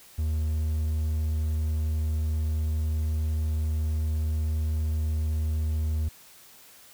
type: tone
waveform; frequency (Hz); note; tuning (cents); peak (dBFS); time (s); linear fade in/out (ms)
triangle; 77.78; D#2; 0; -22; 0.18-6.09; 10
effects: white hiss -52 dBFS RMS until 6.93 s